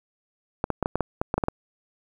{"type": "clicks", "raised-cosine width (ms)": 1, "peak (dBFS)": -9, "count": 11, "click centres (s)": [0.641, 0.703, 0.827, 0.859, 0.956, 1.007, 1.215, 1.341, 1.38, 1.438, 1.484], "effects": ["8-bit"]}